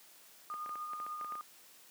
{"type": "tone with tremolo", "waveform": "sine", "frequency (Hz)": 1222, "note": "D#6", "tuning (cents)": -32, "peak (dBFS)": -37, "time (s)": [0.5, 1.41], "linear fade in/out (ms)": 0, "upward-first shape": "triangle", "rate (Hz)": 10, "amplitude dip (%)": 40}
{"type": "clicks", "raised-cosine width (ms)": 0.5, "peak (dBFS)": -34, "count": 11, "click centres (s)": [0.54, 0.661, 0.693, 0.756, 0.934, 1.001, 1.065, 1.212, 1.246, 1.322, 1.354]}
{"effects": ["white hiss -59 dBFS RMS until 1.9 s", "high-pass 200 Hz 12 dB/octave"]}